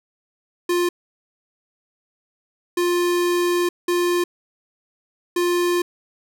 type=tone bursts at uneven times; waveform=square; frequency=351.3 Hz; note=F4; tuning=10 cents sharp; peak=-18 dBFS; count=4; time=0.69-0.89 / 2.77-3.69 / 3.88-4.24 / 5.36-5.82 s; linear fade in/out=5 ms; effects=none